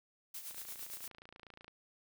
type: noise with tremolo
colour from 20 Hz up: blue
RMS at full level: -44 dBFS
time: 0.34-1.08 s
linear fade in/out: 5 ms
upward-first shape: sine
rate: 8.8 Hz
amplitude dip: 60%
type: click train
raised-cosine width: 0.3 ms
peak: -37 dBFS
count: 34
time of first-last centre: 0.51-1.68 s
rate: 28.2 Hz
effects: none